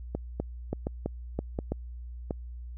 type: two click trains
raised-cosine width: 2 ms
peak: -16 / -17 dBFS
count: 5 / 4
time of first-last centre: 0.4-1.72 / 0.15-2.308 s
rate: 3.03 / 1.39 Hz
effects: added 60 Hz sine -38 dBFS peak until 2.77 s